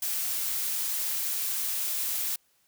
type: noise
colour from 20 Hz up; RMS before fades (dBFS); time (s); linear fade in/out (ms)
blue; -30; 0.02-2.36; 5
effects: white hiss -68 dBFS RMS until 2.67 s